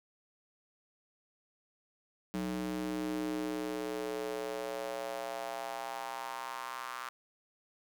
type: tone with high-pass filter sweep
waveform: square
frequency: 61.74 Hz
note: B1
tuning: in tune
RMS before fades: -38 dBFS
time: 2.34-7.09 s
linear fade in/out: 0 ms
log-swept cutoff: 220 to 1200 Hz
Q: 3.3
effects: none